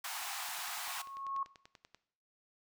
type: high-pass noise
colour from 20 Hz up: pink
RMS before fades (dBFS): -41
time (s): 0.04-1.02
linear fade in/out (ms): 5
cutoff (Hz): 700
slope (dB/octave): 96
type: tone with exponential growth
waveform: sine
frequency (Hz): 1094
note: C#6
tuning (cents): -23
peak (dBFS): -33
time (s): 0.41-1.43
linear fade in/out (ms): 2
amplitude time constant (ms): 220
type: click train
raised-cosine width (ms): 0.2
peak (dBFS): -36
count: 16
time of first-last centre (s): 0.49-1.946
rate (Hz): 10.3
effects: noise-tail reverb RT60 0.6 s tail -17 dB re dry